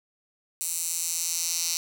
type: tone with high-pass filter sweep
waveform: 10% pulse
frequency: 168.3 Hz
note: E3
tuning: 36 cents sharp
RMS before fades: -29 dBFS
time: 0.61-1.77 s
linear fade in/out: 0 ms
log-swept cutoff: 8400 to 5400 Hz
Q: 2
effects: none